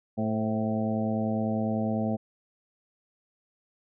harmonic tone with a mistuned harmonic, 110 Hz, A2, in tune, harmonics 1 / 2 / 3 / 4 / 5 / 6 / 7, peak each -33 / -27 / -39 / -39 / -36 / -35 / -38 dBFS, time 0.17-2.17 s, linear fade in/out 20 ms, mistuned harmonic 5, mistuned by -44 cents, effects none

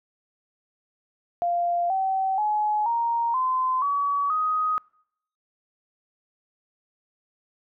sine tone with pitch steps, 695 / 766.7 / 845.8 / 933.1 / 1029.4 / 1135.6 / 1252.7 Hz, F5 / G5 / G#5 / A#5 / C6 / C#6 / D#6, -9 / -39 / +31 / +1 / -29 / +41 / +11 cents, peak -21 dBFS, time 1.42-4.78 s, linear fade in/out 0 ms, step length 480 ms, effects noise-tail reverb RT60 0.7 s tail -26 dB re dry

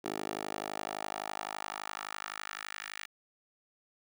10% pulse tone with high-pass filter sweep, 51.8 Hz, G#1, 4 cents flat, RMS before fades -40 dBFS, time 0.04-3.06 s, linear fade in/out 10 ms, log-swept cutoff 390 to 1900 Hz, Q 1.8, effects none

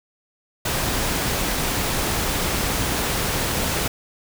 pink noise, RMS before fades -23 dBFS, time 0.65-3.88 s, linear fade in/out 5 ms, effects none

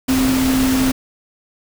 sine tone in noise, 261.6 Hz, C4, in tune, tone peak -14 dBFS, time 0.08-0.92 s, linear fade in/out 10 ms, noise pink, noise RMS -22 dBFS, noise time 0.08-0.92 s, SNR +5 dB, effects none

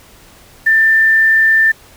sine tone with quantisation, 1783 Hz, A6, 22 cents sharp, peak -7 dBFS, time 0.66-1.72 s, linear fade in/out 10 ms, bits 6, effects pink hiss -43 dBFS RMS until 1.96 s

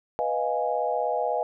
sine chord, F half-diminished seventh, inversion second, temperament equal, 493.9 / 622.3 / 698.5 / 830.6 Hz, Cb5 / Eb5 / F5 / Ab5, 0 / 0 / 0 / 0 cents, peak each -29 dBFS, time 0.19-1.43 s, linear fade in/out 0 ms, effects none

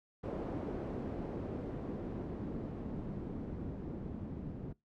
white noise with low-pass filter sweep, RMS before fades -41 dBFS, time 0.23-4.73 s, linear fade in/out 10 ms, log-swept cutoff 430 to 220 Hz, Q 1.1, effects noise-tail reverb RT60 0.2 s tail -23 dB re dry

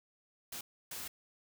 white noise bursts at uneven times, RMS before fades -43 dBFS, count 2, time 0.52-0.61 / 0.91-1.08 s, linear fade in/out 5 ms, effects none

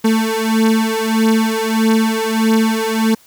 35% pulse beating tone pair, 221.3 / 222.9 Hz, A3 / A3, +10 / +23 cents, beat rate 1.6 Hz, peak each -14 dBFS, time 0.04-3.15 s, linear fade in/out 10 ms, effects white hiss -49 dBFS RMS until 3.26 s

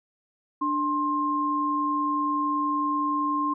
sine tone pair together, 294.9 / 1059 Hz, D4 / C6, +7 / +21 cents, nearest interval octave + minor seventh, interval 2214 cents, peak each -28 / -24 dBFS, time 0.61-3.54 s, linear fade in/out 10 ms, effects none

